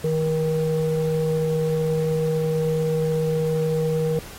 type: tone with low-pass filter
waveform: square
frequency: 158.2 Hz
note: D#3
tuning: 29 cents sharp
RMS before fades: -22 dBFS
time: 0.04-4.19 s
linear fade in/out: 2 ms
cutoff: 430 Hz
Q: 8.2
effects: pink hiss -41 dBFS RMS until 4.38 s + AAC 48 kbps